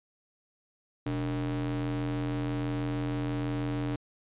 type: ring-modulated tone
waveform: square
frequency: 83.7 Hz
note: E2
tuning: 27 cents sharp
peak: -27 dBFS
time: 1.06-3.96 s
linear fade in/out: 5 ms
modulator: 208 Hz
effects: resampled to 8000 Hz